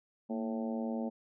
harmonic tone with a mistuned harmonic, 110 Hz, A2, in tune, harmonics 2 / 3 / 4 / 5 / 6 / 7 / 8, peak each -34 / -44 / -44 / -42 / -46 / -47 / -52 dBFS, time 0.29-1.1 s, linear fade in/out 20 ms, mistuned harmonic 2, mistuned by +75 cents, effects none

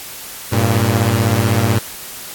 sawtooth beating tone pair, 99.2 / 115.2 Hz, G2 / A#2, +21 / -20 cents, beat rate 16 Hz, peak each -12 / -11 dBFS, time 0.52-1.79 s, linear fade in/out 10 ms, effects white hiss -31 dBFS RMS until 2.34 s + AAC 64 kbps

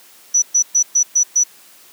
sine tone bursts, 5920 Hz, F#8, in tune, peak -10 dBFS, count 6, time 0.34-1.438 s, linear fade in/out 10 ms, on 83 ms, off 120 ms, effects white hiss -46 dBFS RMS until 1.92 s + high-pass 200 Hz 12 dB/octave

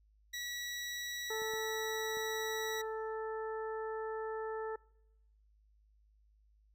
20% pulse tone, 1937 Hz, B6, 34 cents flat, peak -34 dBFS, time 0.33-2.82 s, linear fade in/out 10 ms
harmonic tone, 440 Hz, A4, in tune, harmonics 1 / 2 / 3 / 4, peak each -38 / -44 / -48 / -50 dBFS, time 1.3-4.76 s, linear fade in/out 5 ms
clicks, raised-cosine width 2 ms, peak -40 dBFS, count 3, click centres 1.419 / 1.537 / 2.171 s
effects noise-tail reverb RT60 0.9 s tail -25 dB re dry + added 52 Hz sine -65 dBFS peak until 6.74 s

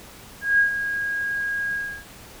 sine tone with ADSR envelope, 1636 Hz, G#6, 26 cents flat, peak -13 dBFS, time 0.41-2.05 s, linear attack 180 ms, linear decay 110 ms, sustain -10 dB, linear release 310 ms, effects pink hiss -44 dBFS RMS until 2.4 s

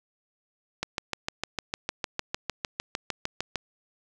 click train, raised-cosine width 0.2 ms, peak -11 dBFS, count 19, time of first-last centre 0.83-3.557 s, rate 6.6 Hz, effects none

